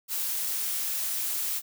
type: noise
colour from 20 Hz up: blue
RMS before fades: -30 dBFS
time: 0.08-1.62 s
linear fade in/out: 50 ms
effects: none